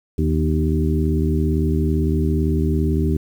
harmonic tone with a mistuned harmonic, 77.78 Hz, D#2, in tune, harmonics 1 / 2 / 3 / 4 / 5, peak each -19 / -22 / -24 / -25 / -26 dBFS, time 0.18-3.17 s, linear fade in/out 5 ms, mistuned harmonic 3, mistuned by +42 cents, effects 8-bit

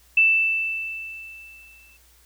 sine tone with exponential decay, 2652 Hz, E7, 10 cents sharp, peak -12 dBFS, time 0.17-1.97 s, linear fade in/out 5 ms, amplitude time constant 390 ms, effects added 60 Hz sine -57 dBFS peak until 2.25 s + white hiss -57 dBFS RMS until 2.25 s

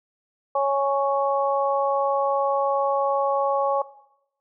harmonic tone, 277.2 Hz, C#4, in tune, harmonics 2 / 3 / 4, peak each -22 / -24 / -25 dBFS, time 0.55-3.82 s, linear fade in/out 5 ms, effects noise-tail reverb RT60 0.8 s tail -17 dB re dry

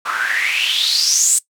white noise with band-pass filter sweep, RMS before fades -17 dBFS, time 0.05-1.39 s, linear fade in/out 10 ms, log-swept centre 1200 to 8400 Hz, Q 7.9, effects noise-tail reverb RT60 0.1 s tail -18 dB re dry

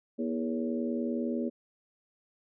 harmonic tone with a mistuned harmonic, 80.1 Hz, E2, 49 cents flat, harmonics 3 / 4 / 5 / 6 / 7, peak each -31 / -36 / -37 / -43 / -39 dBFS, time 0.18-1.5 s, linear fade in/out 20 ms, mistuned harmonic 5, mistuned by +40 cents, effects none

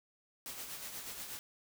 white noise with tremolo, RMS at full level -43 dBFS, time 0.46-1.39 s, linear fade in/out 0 ms, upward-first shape sine, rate 8.3 Hz, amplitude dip 45%, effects none

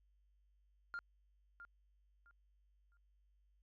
sine tone with echo, 1400 Hz, F6, 4 cents sharp, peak -39 dBFS, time 0.94-0.99 s, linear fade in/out 0 ms, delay 660 ms, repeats 3, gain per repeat -12 dB, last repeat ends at 2.97 s, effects tanh soft clip ceiling -40 dBFS + added 50 Hz sine -70 dBFS peak until 3.62 s

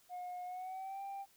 sine tone with pitch glide, 720 to 789.7 Hz, F#5 to G5, -47 to +13 cents, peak -39 dBFS, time 0.09-1.26 s, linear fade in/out 50 ms, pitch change +160 cents, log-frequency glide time 0.45-1.02 s, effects tanh soft clip ceiling -40 dBFS + white hiss -68 dBFS RMS until 1.36 s

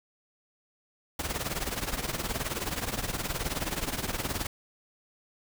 pink noise with tremolo, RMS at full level -29 dBFS, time 1.19-4.47 s, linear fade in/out 5 ms, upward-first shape triangle, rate 19 Hz, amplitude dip 85%, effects none

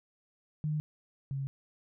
sine tone pair in turn, 152.2 / 136.77 Hz, D#3 / C#3, -38 / -23 cents, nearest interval major second, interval 185 cents, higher first, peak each -29 / -32 dBFS, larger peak first, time 0.64-0.8 / 1.31-1.47 s, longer neither, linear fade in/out 0 ms, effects none

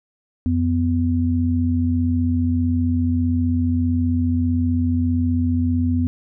sine tone pair together, 88.39 / 250 Hz, F2 / B3, +21 / +21 cents, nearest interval octave + tritone, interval 1800 cents, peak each -19 dBFS, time 0.46-6.07 s, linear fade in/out 0 ms, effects none

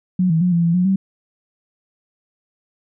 sine tone with pitch steps, 182.9 / 161.8 / 179.8 / 170 / 168.6 / 180.5 / 192.4 Hz, F#3 / E3 / F#3 / F3 / E3 / F#3 / G3, -20 / -32 / -49 / -46 / +39 / -43 / -32 cents, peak -13 dBFS, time 0.19-0.96 s, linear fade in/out 5 ms, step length 110 ms, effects none

